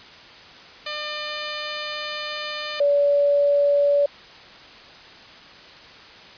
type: tone pair in turn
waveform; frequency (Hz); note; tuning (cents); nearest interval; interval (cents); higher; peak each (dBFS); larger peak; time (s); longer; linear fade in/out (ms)
5% pulse / sine; 601 / 572.8; D5 / D5; +40 / -43; minor second; 83; first; -15; neither; 0.86-2.8 / 2.8-4.06; first; 5
effects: white hiss -44 dBFS RMS until 6.37 s + resampled to 11025 Hz